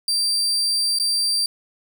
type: tone with dropouts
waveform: 35% pulse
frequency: 4699 Hz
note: D8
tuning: in tune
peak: -17 dBFS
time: 0.08-1.46 s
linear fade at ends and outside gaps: 2 ms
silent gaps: 0.987-0.998 s
effects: none